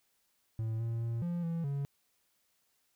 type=tone with pitch steps; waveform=triangle; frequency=111.7 / 115.1 / 115.9 / 173.1 / 166.9 / 140.3 Hz; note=A2 / A#2 / A#2 / F3 / E3 / C#3; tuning=+27 / -22 / -10 / -15 / +22 / +21 cents; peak=-30 dBFS; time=0.59-1.85 s; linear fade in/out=0 ms; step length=210 ms; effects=white hiss -75 dBFS RMS until 2.95 s